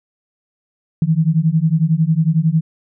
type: beating tone pair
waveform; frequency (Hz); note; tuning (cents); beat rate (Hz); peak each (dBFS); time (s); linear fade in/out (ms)
sine; 155.1 / 166.1; D#3 / E3; -5 / +13; 11; -15; 1.02-2.61; 2
effects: none